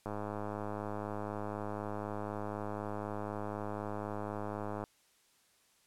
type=click train; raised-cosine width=1 ms; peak=-25 dBFS; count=498; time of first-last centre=0.06-4.839 s; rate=104 Hz; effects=white hiss -69 dBFS RMS until 5.86 s + low-pass 11000 Hz 12 dB/octave